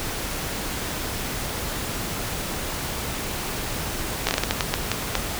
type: slowing click train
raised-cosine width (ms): 0.2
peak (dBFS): -3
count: 11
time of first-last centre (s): 4.27-5.153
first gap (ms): 17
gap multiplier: 1.34
effects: pink hiss -29 dBFS RMS until 5.39 s